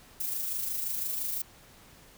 violet noise with amplitude modulation, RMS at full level -31 dBFS, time 0.2-1.42 s, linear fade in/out 5 ms, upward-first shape sine, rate 25.8 Hz, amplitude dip 40%, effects pink hiss -55 dBFS RMS until 2.17 s

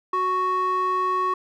square tone with band-pass filter, 369.9 Hz, F#4, in tune, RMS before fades -23 dBFS, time 0.13-1.34 s, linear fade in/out 5 ms, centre 970 Hz, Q 9.3, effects none

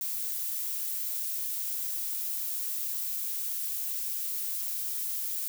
violet noise, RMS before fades -33 dBFS, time 0.01-5.48 s, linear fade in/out 0 ms, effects none

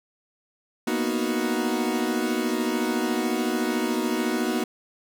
40% pulse chord, B major seventh, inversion third, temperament equal, 233.1 / 246.9 / 311.1 / 370 Hz, A#3 / B3 / D#4 / F#4, 0 / 0 / 0 / 0 cents, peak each -28 dBFS, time 0.87-4.64 s, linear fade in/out 5 ms, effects none

